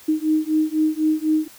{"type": "beating tone pair", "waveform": "sine", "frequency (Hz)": [309.2, 313.2], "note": ["D#4", "D#4"], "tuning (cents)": [-11, 11], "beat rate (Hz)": 4, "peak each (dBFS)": -20, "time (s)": [0.08, 1.48], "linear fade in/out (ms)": 10, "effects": ["white hiss -46 dBFS RMS until 1.58 s"]}